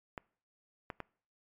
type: clicks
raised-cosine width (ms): 0.5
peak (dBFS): -24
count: 3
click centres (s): 0.178 / 0.902 / 1.003
effects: noise-tail reverb RT60 0.5 s tail -24 dB re dry + MP3 64 kbps